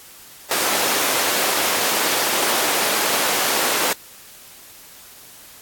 pink high-pass noise, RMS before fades -20 dBFS, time 0.51-3.93 s, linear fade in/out 2 ms, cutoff 440 Hz, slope 12 dB/octave, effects white hiss -43 dBFS RMS until 5.61 s + AAC 64 kbps

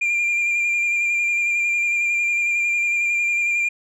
sine tone with vibrato, 2392 Hz, D7, 31 cents sharp, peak -15 dBFS, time 0.01-3.69 s, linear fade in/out 10 ms, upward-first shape square, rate 11 Hz, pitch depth 17 cents each way, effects tanh soft clip ceiling -17 dBFS

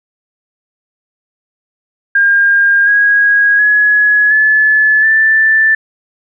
sine tone with pitch steps, 1610 / 1647.6 / 1686.1 / 1725.6 / 1765.9 Hz, G6 / G#6 / G#6 / A6 / A6, +46 / -14 / +26 / -34 / +6 cents, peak -6 dBFS, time 2.15-5.75 s, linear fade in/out 5 ms, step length 720 ms, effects none

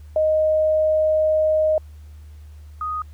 sine tone pair in turn, 622.3 / 1244.6 Hz, D#5 / D#6, 0 / 0 cents, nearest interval octave, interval 1200 cents, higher second, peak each -15 / -23 dBFS, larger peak first, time 0.16-1.78 / 2.81-3.02 s, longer first, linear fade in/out 2 ms, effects added 75 Hz sine -38 dBFS peak until 3.13 s + pink hiss -59 dBFS RMS until 3.13 s

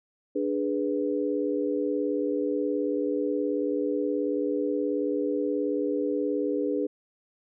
sine chord, G# diminished, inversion second, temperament equal, 293.7 / 415.3 / 493.9 Hz, D4 / G#4 / B4, 0 / 0 / 0 cents, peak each -28 / -29 / -30 dBFS, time 0.35-6.87 s, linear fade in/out 10 ms, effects none

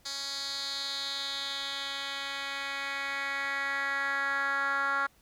10% pulse tone with band-pass filter sweep, 277.2 Hz, C#4, in tune, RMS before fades -33 dBFS, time 0.05-5.07 s, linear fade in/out 10 ms, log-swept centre 5100 to 1400 Hz, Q 3.2, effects pink hiss -64 dBFS RMS until 5.21 s

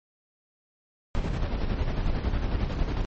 brown noise with tremolo, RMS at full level -25 dBFS, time 1.15-3.05 s, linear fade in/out 0 ms, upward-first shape square, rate 11 Hz, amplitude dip 40%, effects low-pass 5000 Hz 12 dB/octave + MP3 32 kbps

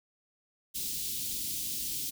white band-stop noise, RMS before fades -35 dBFS, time 0.74-2.11 s, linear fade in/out 20 ms, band 320 to 3200 Hz, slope 24 dB/octave, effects none

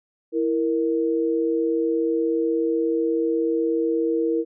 sine tone pair together, 329.5 / 466 Hz, E4 / A#4, -1 / -1 cents, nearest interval tritone, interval 600 cents, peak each -22 dBFS, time 0.32-4.45 s, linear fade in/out 50 ms, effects none

